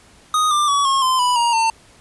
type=tone with pitch steps; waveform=square; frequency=1244.5 / 1188.3 / 1134.6 / 1083.4 / 1034.5 / 987.8 / 943.2 / 900.6 Hz; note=D#6 / D6 / C#6 / C#6 / C6 / B5 / A#5 / A5; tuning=0 / +20 / +40 / -40 / -20 / 0 / +20 / +40 cents; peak=-15 dBFS; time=0.34-1.7 s; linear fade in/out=2 ms; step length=170 ms; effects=pink hiss -49 dBFS RMS until 2 s + resampled to 24000 Hz